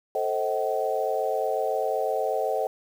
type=chord; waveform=sine; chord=A diminished seventh; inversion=none; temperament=just; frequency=440 / 528 / 633.6 / 760.3 Hz; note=A4 / C5 / Eb5 / Gb5; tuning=0 / +16 / +31 / +47 cents; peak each=-29 dBFS; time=0.15-2.67 s; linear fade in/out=2 ms; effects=8-bit